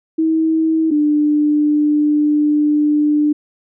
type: tone pair in turn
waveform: sine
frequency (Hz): 320.4 / 298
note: E4 / D4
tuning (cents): -49 / +25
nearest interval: minor second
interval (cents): 126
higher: first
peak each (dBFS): -12 / -11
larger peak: second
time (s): 0.18-0.91 / 0.91-3.33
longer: second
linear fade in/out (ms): 10
effects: none